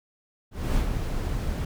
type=noise with ADSR envelope; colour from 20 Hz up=brown; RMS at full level=-22 dBFS; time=0.51-1.65 s; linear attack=250 ms; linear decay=92 ms; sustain=-6 dB; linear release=4 ms; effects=none